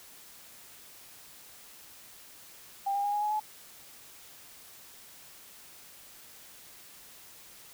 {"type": "tone with pitch steps", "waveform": "sine", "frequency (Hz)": [794, 805.5, 817.3, 829.2, 841.2, 853.4], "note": ["G5", "G5", "G#5", "G#5", "G#5", "G#5"], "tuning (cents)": [22, 47, -28, -3, 22, 47], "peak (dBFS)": -27, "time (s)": [2.86, 3.4], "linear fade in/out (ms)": 10, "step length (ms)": 90, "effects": ["white hiss -52 dBFS RMS until 7.73 s"]}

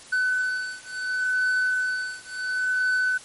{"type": "beating tone pair", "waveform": "triangle", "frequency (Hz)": [1506, 1506.71], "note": ["F#6", "F#6"], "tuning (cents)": [30, 31], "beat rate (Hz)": 0.71, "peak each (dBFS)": -24, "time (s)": [0.12, 3.18], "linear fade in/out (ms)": 10, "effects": ["white hiss -45 dBFS RMS until 3.24 s", "MP3 48 kbps"]}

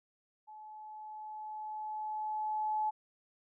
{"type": "tone with level ramp", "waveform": "sine", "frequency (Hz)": 858, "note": "A5", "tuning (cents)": -44, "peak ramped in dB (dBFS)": [-48, -29], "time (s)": [0.47, 2.91], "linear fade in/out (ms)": 20, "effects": []}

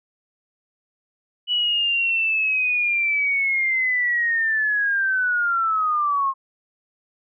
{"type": "linear sweep", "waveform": "sine", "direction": "down", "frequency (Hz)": [2960, 1065], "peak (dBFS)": -18, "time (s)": [1.47, 6.34], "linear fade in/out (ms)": 50, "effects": []}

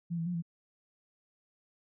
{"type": "tone with pitch steps", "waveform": "sine", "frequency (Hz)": [170.2, 165.2, 177.1, 168.1], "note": ["F3", "E3", "F3", "E3"], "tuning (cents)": [-44, 4, 24, 34], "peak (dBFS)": -31, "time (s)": [0.1, 0.424], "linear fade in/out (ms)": 20, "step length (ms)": 81, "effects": []}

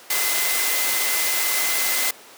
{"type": "tone in noise", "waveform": "sine", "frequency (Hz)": 2048, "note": "C7", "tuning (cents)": -38, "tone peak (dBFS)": -28, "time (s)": [0.1, 2.11], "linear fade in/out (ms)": 5, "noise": "white", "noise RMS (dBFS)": -22, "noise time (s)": [0.1, 2.11], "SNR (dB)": -9, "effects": ["pink hiss -44 dBFS RMS until 2.37 s", "high-pass 400 Hz 12 dB/octave"]}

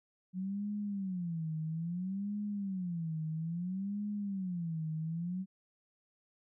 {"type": "tone with vibrato", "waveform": "sine", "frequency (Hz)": 180.6, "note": "F#3", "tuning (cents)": -42, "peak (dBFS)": -34, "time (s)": [0.33, 5.46], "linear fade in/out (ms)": 50, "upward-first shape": "sine", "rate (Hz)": 0.6, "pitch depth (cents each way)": 240, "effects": []}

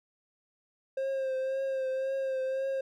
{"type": "tone with vibrato", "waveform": "triangle", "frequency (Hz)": 531, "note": "C5", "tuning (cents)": 25, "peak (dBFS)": -27, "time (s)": [0.97, 2.81], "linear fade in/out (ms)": 5, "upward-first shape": "triangle", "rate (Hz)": 1.9, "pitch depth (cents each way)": 34, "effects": []}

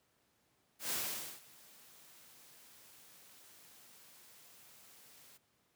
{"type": "noise with ADSR envelope", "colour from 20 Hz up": "white", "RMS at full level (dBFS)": -36, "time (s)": [0.79, 5.38], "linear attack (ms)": 120, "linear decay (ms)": 490, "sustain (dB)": -24, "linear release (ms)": 17, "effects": ["pink hiss -75 dBFS RMS until 5.75 s", "high-pass 100 Hz 12 dB/octave"]}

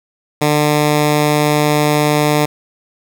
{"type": "tone", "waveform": "10% pulse", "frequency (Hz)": 149.3, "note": "D3", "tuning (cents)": 29, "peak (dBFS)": -3, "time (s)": [0.41, 2.46], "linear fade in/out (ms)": 10, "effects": []}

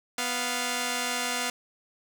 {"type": "tone pair together", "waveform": "5% pulse", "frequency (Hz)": [247.1, 698.5], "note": ["B3", "F5"], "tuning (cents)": [1, 0], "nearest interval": "octave + tritone", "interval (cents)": 1799, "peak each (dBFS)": -19, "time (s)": [0.18, 1.5], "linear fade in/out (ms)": 2, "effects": []}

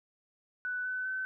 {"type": "tone with pitch steps", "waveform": "sine", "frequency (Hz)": [1490, 1507.3, 1524.8], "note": ["F#6", "F#6", "G6"], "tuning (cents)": [12, 32, -48], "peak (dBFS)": -32, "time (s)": [0.65, 1.25], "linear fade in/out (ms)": 0, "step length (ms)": 200, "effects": []}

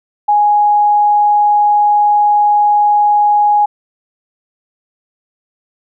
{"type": "tone", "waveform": "sine", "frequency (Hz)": 830.6, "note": "G#5", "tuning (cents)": 0, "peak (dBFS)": -7, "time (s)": [0.28, 3.66], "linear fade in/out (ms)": 10, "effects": []}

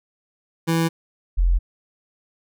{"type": "tone pair in turn", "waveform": ["25% pulse", "sine"], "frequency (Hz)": [164.81, 43.35], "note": ["E3", "F1"], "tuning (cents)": [0, -12], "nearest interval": "octave + major seventh", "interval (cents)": 2312, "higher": "first", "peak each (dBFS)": [-14, -14], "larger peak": "neither", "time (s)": [[0.67, 0.89], [1.37, 1.59]], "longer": "neither", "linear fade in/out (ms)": 20, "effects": []}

